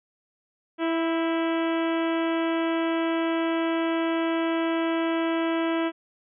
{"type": "harmonic tone with a mistuned harmonic", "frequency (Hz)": 329.6, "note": "E4", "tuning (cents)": 0, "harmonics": [1, 2, 3, 4, 5, 6, 7, 8, 9, 10], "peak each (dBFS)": [-24, -30, -34, -36, -38, -40, -41, -42, -43, -44], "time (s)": [0.78, 5.92], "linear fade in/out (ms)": 50, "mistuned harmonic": 5, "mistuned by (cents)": -35, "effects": []}